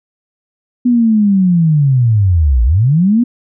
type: linear two-way sweep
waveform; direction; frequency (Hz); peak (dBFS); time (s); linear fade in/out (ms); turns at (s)
sine; down then up; 248.9 to 55 to 248.9; -7; 0.85-3.24; 10; 2.64
effects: none